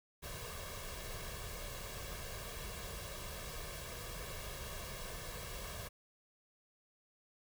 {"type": "noise with comb filter", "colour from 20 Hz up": "pink", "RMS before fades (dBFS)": -45, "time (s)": [0.22, 5.89], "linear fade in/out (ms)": 20, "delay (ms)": 1.8, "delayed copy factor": 0.7, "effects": []}